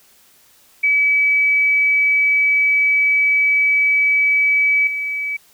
sine tone with level steps, 2288 Hz, D7, 46 cents flat, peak -12 / -20 dBFS, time 0.83-5.37 s, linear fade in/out 10 ms, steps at 4.87 s, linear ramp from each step 2 ms, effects white hiss -52 dBFS RMS until 5.53 s

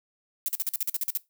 violet noise bursts, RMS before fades -27 dBFS, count 11, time 0.46-1.173 s, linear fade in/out 0 ms, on 23 ms, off 46 ms, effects noise-tail reverb RT60 0.2 s tail -20 dB re dry

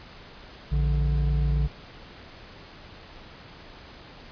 triangle tone pair together, 57.84 / 146.2 Hz, A#1 / D3, -13 / -7 cents, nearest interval octave + major third, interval 1606 cents, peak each -20 / -24 dBFS, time 0.71-1.68 s, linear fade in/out 20 ms, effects pink hiss -46 dBFS RMS until 4.31 s + resampled to 11025 Hz

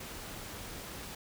pink noise, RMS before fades -44 dBFS, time 0-1.15 s, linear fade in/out 5 ms, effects none

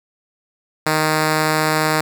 5% pulse tone, 155.56 Hz, D#3, in tune, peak -4 dBFS, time 0.86-2.01 s, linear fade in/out 5 ms, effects none

